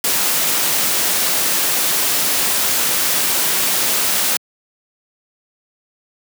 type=noise; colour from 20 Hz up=white; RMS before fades=-17 dBFS; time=0.04-4.37 s; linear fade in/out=2 ms; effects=high-pass 150 Hz 12 dB/octave